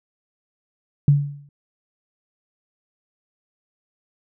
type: tone with exponential decay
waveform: sine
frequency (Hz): 143.2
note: D3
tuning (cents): -43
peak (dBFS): -8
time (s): 1.08-1.49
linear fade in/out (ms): 2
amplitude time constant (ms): 87
effects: none